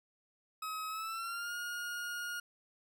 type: tone with pitch glide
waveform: 40% pulse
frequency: 1275 to 1431.1 Hz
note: D#6 to F6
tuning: +42 to +42 cents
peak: -37 dBFS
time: 0.62-2.4 s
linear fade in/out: 5 ms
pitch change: +200 cents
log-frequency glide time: 0.88-1.54 s
effects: none